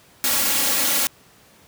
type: noise with comb filter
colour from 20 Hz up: white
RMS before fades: -20 dBFS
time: 0.24-1.07 s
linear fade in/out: 0 ms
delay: 3.6 ms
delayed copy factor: +0.95
effects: pink hiss -52 dBFS RMS until 1.67 s + high-pass 80 Hz 12 dB/octave